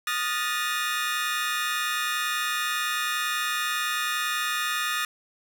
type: tone cluster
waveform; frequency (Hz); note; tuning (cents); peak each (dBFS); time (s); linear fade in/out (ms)
25% pulse; 1238 / 1420 / 1761 / 1892; D#6 / F6 / A6 / A#6; -9 / +28 / +1 / +25; -25 / -30 / -27 / -30; 0.07-5.05; 2
effects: none